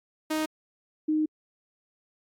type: tone pair in turn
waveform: sawtooth / sine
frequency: 311.5 / 308.8 Hz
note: D#4 / D#4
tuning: +2 / -13 cents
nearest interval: unison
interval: 15 cents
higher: first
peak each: -22 dBFS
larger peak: neither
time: 0.3-0.46 / 1.08-1.26 s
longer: second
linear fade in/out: 10 ms
effects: AAC 64 kbps